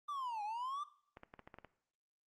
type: linear two-way sweep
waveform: triangle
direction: down then up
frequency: 1200 to 810 to 1200 Hz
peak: -37 dBFS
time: 0.08-0.84 s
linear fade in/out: 10 ms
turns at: 0.43 s
type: clicks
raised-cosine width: 0.5 ms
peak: -36 dBFS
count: 8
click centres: 1.171 / 1.234 / 1.339 / 1.393 / 1.475 / 1.542 / 1.586 / 1.647 s
effects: noise-tail reverb RT60 0.6 s tail -17 dB re dry + Opus 32 kbps